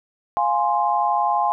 sine chord, F minor, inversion none, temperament equal, 698.5 / 830.6 / 1046.5 Hz, F5 / Ab5 / C6, 0 / 0 / 0 cents, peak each -23 / -20 / -22 dBFS, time 0.37-1.52 s, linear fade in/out 0 ms, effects none

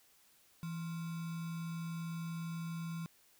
sine tone with sample-and-hold, 166.2 Hz, E3, 15 cents sharp, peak -38 dBFS, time 0.63-3.06 s, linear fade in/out 0 ms, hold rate 1225 Hz, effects white hiss -67 dBFS RMS until 3.39 s

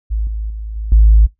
sine tone with level steps, 53.7 Hz, A1, 41 cents flat, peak -14 / -18 / -22 / -19 / -3 dBFS, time 0.1-1.27 s, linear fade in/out 20 ms, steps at 0.27 / 0.5 / 0.76 / 0.92 s, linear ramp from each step 2 ms, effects noise-tail reverb RT60 0.2 s tail -25 dB re dry + tanh soft clip ceiling 0 dBFS

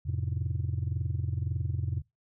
sine chord, F major, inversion none, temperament just, 87.31 / 109.13 / 130.96 Hz, F2 / A2 / C3, 0 / -14 / +2 cents, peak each -30 / -32 / -32 dBFS, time 0.05-2.02 s, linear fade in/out 20 ms, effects noise-tail reverb RT60 0.2 s tail -24 dB re dry + tanh soft clip ceiling -23 dBFS

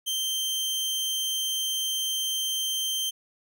sawtooth tone, 3136 Hz, G7, in tune, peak -23 dBFS, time 0.06-3.11 s, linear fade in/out 20 ms, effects none

